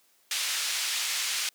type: band-pass noise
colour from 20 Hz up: pink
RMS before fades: -30 dBFS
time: 0.31-1.49 s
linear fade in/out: 2 ms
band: 2500 to 8700 Hz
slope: 12 dB/octave
effects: white hiss -65 dBFS RMS until 1.54 s + high-pass 200 Hz 12 dB/octave

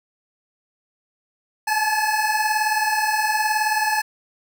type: beating tone pair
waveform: 25% pulse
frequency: 847 / 866 Hz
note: G#5 / A5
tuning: +34 / -28 cents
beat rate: 19 Hz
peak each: -19 / -17 dBFS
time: 1.67-4.02 s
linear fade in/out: 10 ms
effects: none

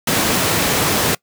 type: high-pass noise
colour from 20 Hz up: pink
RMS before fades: -17 dBFS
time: 0.07-1.15 s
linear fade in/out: 5 ms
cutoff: 120 Hz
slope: 12 dB/octave
effects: noise-tail reverb RT60 0.1 s tail -24 dB re dry

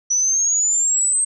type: exponential sweep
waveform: sine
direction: up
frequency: 5890 to 8372 Hz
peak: -15 dBFS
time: 0.1-1.25 s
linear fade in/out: 10 ms
effects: none

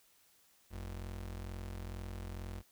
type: ring-modulated tone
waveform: square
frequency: 69.3 Hz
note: C#2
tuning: in tune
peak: -39 dBFS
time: 0.7-2.63 s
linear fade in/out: 50 ms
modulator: 21.1 Hz
effects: white hiss -68 dBFS RMS until 2.71 s

